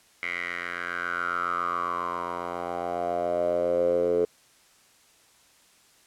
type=tone with band-pass filter sweep; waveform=10% pulse; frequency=87.31 Hz; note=F2; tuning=in tune; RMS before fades=-28 dBFS; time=0.23-4.25 s; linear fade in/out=0 ms; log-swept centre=2100 to 450 Hz; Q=7.8; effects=white hiss -59 dBFS RMS until 6.06 s + low-pass 10000 Hz 12 dB/octave